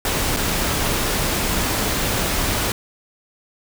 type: noise with dropouts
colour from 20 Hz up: pink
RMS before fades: -21 dBFS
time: 0.05-2.72 s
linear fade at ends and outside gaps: 2 ms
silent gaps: 0.365-0.369 s
effects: none